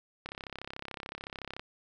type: click train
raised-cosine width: 0.3 ms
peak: -23 dBFS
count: 46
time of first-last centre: 0.26-1.595 s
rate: 33.7 Hz
effects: none